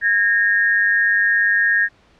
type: tone pair together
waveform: sine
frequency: 1639 / 1842 Hz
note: G#6 / A#6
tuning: -23 / -21 cents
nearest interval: major second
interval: 202 cents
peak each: -16 dBFS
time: 0.01-1.89 s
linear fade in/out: 50 ms
effects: pink hiss -54 dBFS RMS until 2.19 s + low-pass 4000 Hz 12 dB/octave